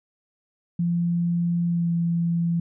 sine tone with pitch glide, 171.9 to 169.44 Hz, F3 to E3, -27 to +48 cents, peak -20 dBFS, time 0.79-2.6 s, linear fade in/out 5 ms, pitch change -25 cents, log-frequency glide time 1.67-1.91 s, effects none

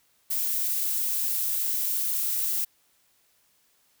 violet noise, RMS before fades -27 dBFS, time 0.3-2.65 s, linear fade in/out 10 ms, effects white hiss -66 dBFS RMS until 4 s

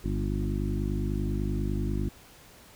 harmonic tone with a mistuned harmonic, 50.1 Hz, G1, 38 cents sharp, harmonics 1 / 2 / 3 / 4 / 5 / 6 / 7, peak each -30 / -33 / -35 / -36 / -37 / -38 / -38 dBFS, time 0.04-2.09 s, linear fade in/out 5 ms, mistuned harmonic 4, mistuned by +31 cents, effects pink hiss -53 dBFS RMS until 2.75 s

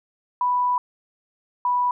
sine tone pair in turn, 987.8 / 983.9 Hz, B5 / B5, 0 / -7 cents, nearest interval unison, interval 7 cents, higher first, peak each -18 dBFS, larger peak neither, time 0.41-0.78 / 1.65-1.91 s, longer first, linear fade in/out 2 ms, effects none

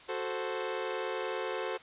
sawtooth chord, F# diminished, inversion none, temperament equal, 370 / 440 / 523.3 Hz, F#4 / A4 / C5, 0 / 0 / 0 cents, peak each -34 / -33 / -33 dBFS, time 0.08-1.78 s, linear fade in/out 20 ms, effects white hiss -53 dBFS RMS until 1.82 s + resampled to 8000 Hz

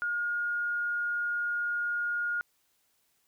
sine tone, 1427 Hz, F6, 37 cents sharp, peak -28 dBFS, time 0.02-2.41 s, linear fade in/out 0 ms, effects white hiss -72 dBFS RMS until 3.27 s

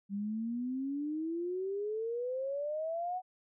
sine exponential sweep, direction up, 196 to 749 Hz, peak -33 dBFS, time 0.09-3.22 s, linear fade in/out 50 ms, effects none

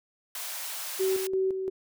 white high-pass noise, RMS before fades -36 dBFS, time 0.35-1.27 s, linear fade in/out 2 ms, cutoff 580 Hz, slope 24 dB/octave
sine tone with tremolo, 380 Hz, F#4, 46 cents sharp, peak -23 dBFS, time 0.99-1.7 s, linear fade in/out 20 ms, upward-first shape square, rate 2.9 Hz, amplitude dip 50%
effects none

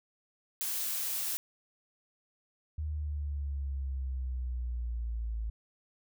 blue noise, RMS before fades -34 dBFS, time 0.61-1.37 s, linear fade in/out 0 ms
sine exponential sweep, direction down, 77.1 to 54.5 Hz, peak -32 dBFS, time 2.78-5.5 s, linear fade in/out 5 ms
effects none

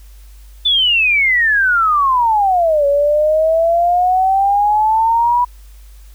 sine exponential two-way sweep, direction down then up, 3534 to 561 to 984 Hz, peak -10 dBFS, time 0.65-5.45 s, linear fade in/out 10 ms, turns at 2.86 s, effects added 50 Hz sine -36 dBFS peak until 6.14 s + white hiss -51 dBFS RMS until 6.14 s

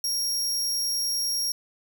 sawtooth tone, 5590 Hz, F8, 1 cent sharp, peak -22 dBFS, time 0.04-1.52 s, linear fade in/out 2 ms, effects none

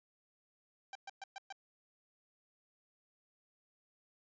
sawtooth tone bursts, 784 Hz, G5, in tune, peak -40 dBFS, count 5, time 0.93-1.525 s, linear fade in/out 2 ms, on 23 ms, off 120 ms, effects resampled to 16000 Hz

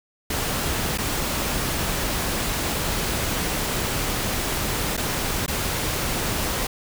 pink noise with dropouts, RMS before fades -25 dBFS, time 0.3-6.67 s, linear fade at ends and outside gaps 5 ms, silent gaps 0.977-0.983 / 4.968-4.975 / 5.463-5.479 s, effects none

